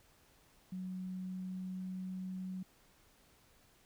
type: tone with pitch glide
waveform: sine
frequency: 185 to 186.18 Hz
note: F#3 to F#3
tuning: 0 to +11 cents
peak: -39 dBFS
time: 0.72-2.63 s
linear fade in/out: 5 ms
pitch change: +11 cents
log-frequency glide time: 0.95-2.27 s
effects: pink hiss -67 dBFS RMS until 3.85 s